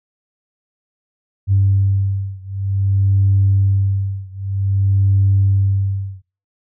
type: beating tone pair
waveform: sine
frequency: 97.7 / 98.23 Hz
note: G2 / G2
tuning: -5 / +4 cents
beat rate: 0.53 Hz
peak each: -15 / -16 dBFS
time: 1.47-6.22 s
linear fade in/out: 50 ms
effects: noise-tail reverb RT60 0.3 s tail -17 dB re dry + tanh soft clip ceiling -5 dBFS